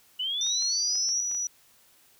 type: linear sweep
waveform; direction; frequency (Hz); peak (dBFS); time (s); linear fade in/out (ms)
sine; up; 2924 to 5800; -27; 0.19-1.21; 10
type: tone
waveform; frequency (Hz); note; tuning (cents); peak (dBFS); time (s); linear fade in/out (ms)
sine; 5870; F#8; -15; -27; 0.41-1.47; 2
type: clicks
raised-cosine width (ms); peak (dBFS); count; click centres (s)
0.3; -32; 6; 0.466 / 0.624 / 0.955 / 1.09 / 1.314 / 1.348
effects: white hiss -60 dBFS RMS until 2.19 s